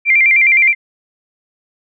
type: tone with vibrato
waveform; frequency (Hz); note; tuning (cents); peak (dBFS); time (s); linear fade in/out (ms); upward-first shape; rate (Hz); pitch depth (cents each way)
sine; 2224; C#7; +5; -7; 0.05-0.75; 50; square; 9.6; 100
effects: none